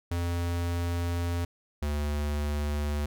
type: tone pair in turn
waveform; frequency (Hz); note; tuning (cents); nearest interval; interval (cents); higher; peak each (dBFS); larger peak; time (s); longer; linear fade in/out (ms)
square; 86.3 / 73.62; F2 / D2; -20 / +5; minor third; 275; first; -28; neither; 0.11-1.45 / 1.82-3.06; first; 5
effects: none